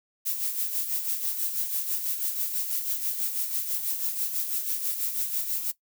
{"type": "noise with tremolo", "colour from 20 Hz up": "violet", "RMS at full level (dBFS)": -27, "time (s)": [0.25, 5.72], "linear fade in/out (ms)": 20, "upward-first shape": "sine", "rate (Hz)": 6.1, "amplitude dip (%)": 55, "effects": ["noise-tail reverb RT60 0.1 s tail -17 dB re dry"]}